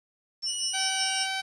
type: tone with tremolo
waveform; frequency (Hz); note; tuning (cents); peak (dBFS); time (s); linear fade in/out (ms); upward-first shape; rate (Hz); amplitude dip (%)
sine; 5390; E8; +38; -27; 0.42-1.24; 20; sine; 5.3; 100
type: tone with pitch glide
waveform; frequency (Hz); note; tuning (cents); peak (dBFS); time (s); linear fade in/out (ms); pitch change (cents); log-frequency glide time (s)
10% pulse; 2927 to 2855; F#7 to F7; -19 to +37; -21; 0.45-1.28; 50; -44; 0.92-1.12
type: tone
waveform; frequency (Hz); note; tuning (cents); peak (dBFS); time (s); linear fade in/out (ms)
10% pulse; 768; G5; -36; -20; 0.73-1.42; 20
effects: resampled to 22050 Hz + 9-bit